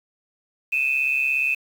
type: tone pair together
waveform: sine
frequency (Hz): 2500 / 2637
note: D#7 / E7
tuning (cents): +8 / 0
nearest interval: minor second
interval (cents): 92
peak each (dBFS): -22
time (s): 0.72-1.55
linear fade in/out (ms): 10
effects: 7-bit